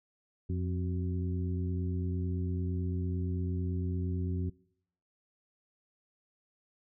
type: harmonic tone with a mistuned harmonic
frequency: 88.9 Hz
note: F2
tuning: 31 cents sharp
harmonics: 1 / 2 / 3 / 4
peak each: -31 / -37 / -41 / -43 dBFS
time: 0.49-4.5 s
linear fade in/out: 10 ms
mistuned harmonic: 4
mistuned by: +78 cents
effects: noise-tail reverb RT60 0.7 s tail -23 dB re dry